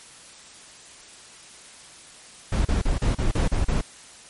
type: noise bursts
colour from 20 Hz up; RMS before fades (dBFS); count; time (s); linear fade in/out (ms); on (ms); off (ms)
brown; -21; 8; 2.52-3.812; 5; 130; 36
effects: white hiss -46 dBFS RMS until 4.29 s + MP3 48 kbps